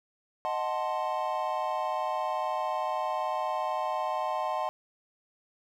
triangle chord, D# diminished seventh, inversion none, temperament equal, 622.3 / 740 / 880 / 1046.5 Hz, D#5 / F#5 / A5 / C6, 0 / 0 / 0 / 0 cents, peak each -32 dBFS, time 0.45-4.69 s, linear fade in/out 0 ms, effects none

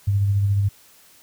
sine tone with tremolo, 100 Hz, G2, 35 cents sharp, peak -15 dBFS, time 0.07-0.69 s, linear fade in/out 10 ms, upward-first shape sine, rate 14 Hz, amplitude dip 30%, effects white hiss -52 dBFS RMS until 1.22 s

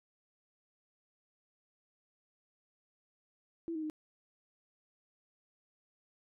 sine tone with pitch steps, 332.7 / 314.2 / 308 Hz, E4 / D#4 / D#4, +16 / +17 / -17 cents, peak -35 dBFS, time 3.68-3.899 s, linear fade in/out 0 ms, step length 73 ms, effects none

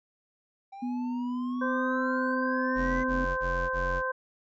triangle exponential sweep, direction up, 775 to 2044 Hz, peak -39 dBFS, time 0.72-3.04 s, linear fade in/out 10 ms
sine tone with pitch glide, 246.9 to 255.9 Hz, B3 to C4, 0 to -38 cents, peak -29 dBFS, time 0.82-3.25 s, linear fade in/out 10 ms, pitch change +62 cents, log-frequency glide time 1.43-1.85 s
harmonic tone, 518 Hz, C5, 17 cents flat, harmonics 1 / 2 / 3, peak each -32 / -32 / -32 dBFS, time 1.61-4.12 s, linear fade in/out 10 ms
square tone bursts, 44.83 Hz, F1, 46 cents sharp, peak -32 dBFS, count 4, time 2.75-4.025 s, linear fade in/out 50 ms, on 300 ms, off 25 ms
effects resampled to 16000 Hz

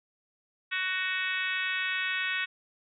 harmonic tone, 372.4 Hz, F#4, 11 cents sharp, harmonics 3 / 4 / 5 / 6 / 7 / 8 / 9 / 10, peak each -42 / -34 / -33 / -37 / -34 / -44 / -39 / -43 dBFS, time 0.71-2.46 s, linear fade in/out 20 ms, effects none

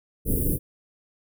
pink band-stop noise, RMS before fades -23 dBFS, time 0.25-0.59 s, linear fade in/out 50 ms, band 480 to 10000 Hz, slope 48 dB/octave, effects none

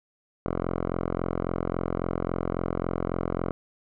5% pulse tone with low-pass filter, 43.65 Hz, F1, in tune, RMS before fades -29 dBFS, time 0.46-3.51 s, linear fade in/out 0 ms, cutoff 1000 Hz, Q 1.6, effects none

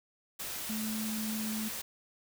sine tone in noise, 217.7 Hz, A3, 18 cents flat, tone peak -34 dBFS, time 0.69-1.69 s, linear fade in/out 10 ms, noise white, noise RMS -39 dBFS, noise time 0.39-1.82 s, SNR +2 dB, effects none

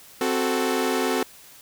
sawtooth chord, F# diminished, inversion second, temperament equal, 261.6 / 370 / 440 Hz, C4 / F#4 / A4, 0 / 0 / 0 cents, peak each -22 dBFS, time 0.21-1.23 s, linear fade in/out 2 ms, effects white hiss -48 dBFS RMS until 1.61 s

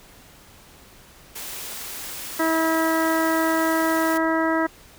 white high-pass noise, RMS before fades -34 dBFS, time 1.35-4.18 s, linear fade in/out 10 ms, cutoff 200 Hz, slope 48 dB/octave
harmonic tone, 323.4 Hz, E4, 33 cents flat, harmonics 1 / 2 / 3 / 4 / 5 / 6, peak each -22 / -25 / -27 / -28 / -29 / -30 dBFS, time 2.39-4.67 s, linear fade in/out 10 ms
effects pink hiss -49 dBFS RMS until 4.98 s

